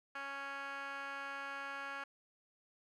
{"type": "tone with band-pass filter", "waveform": "15% pulse", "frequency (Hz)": 277.2, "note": "C#4", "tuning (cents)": 0, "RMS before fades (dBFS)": -44, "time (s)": [0.15, 2.04], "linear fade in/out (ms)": 5, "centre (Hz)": 1700, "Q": 6.6, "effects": []}